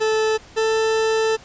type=tone pair in turn; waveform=40% pulse; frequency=437 / 442.6 Hz; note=A4 / A4; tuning=-12 / +10 cents; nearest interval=unison; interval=22 cents; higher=second; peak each=-16 dBFS; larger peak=neither; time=0-0.38 / 0.56-1.37 s; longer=second; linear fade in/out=20 ms; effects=pink hiss -45 dBFS RMS until 1.44 s + resampled to 16000 Hz